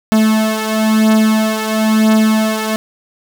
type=beating tone pair; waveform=45% pulse; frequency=217.9 / 218.9 Hz; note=A3 / A3; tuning=-17 / -9 cents; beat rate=1 Hz; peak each=-12 / -15 dBFS; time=0.12-2.76 s; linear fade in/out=0 ms; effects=none